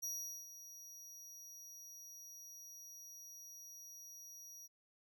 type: tone with ADSR envelope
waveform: 40% pulse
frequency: 5760 Hz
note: F#8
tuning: 47 cents flat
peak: -38 dBFS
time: 0.02-4.68 s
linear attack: 18 ms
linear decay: 420 ms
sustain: -13 dB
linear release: 26 ms
effects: none